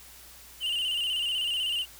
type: tone with vibrato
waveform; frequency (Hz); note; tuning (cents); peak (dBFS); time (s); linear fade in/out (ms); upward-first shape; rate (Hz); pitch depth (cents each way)
triangle; 2923; F#7; -22; -25; 0.6-1.86; 50; square; 16; 64
effects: added 60 Hz sine -57 dBFS peak until 1.99 s + white hiss -50 dBFS RMS until 1.99 s